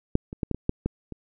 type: clicks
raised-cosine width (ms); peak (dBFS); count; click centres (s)
3; -6 / -22 / -13 / -13 / -18 / -9 / -12 / -23; 8; 0.154 / 0.329 / 0.432 / 0.513 / 0.546 / 0.694 / 0.86 / 1.123
effects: none